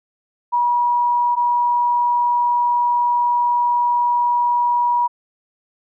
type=tone pair in turn; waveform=sine; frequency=964 / 964 Hz; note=B5 / B5; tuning=-42 / -42 cents; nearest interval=unison; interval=0 cents; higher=neither; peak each=-14 dBFS; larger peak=neither; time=0.52-1.36 / 1.36-5.08 s; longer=second; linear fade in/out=20 ms; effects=none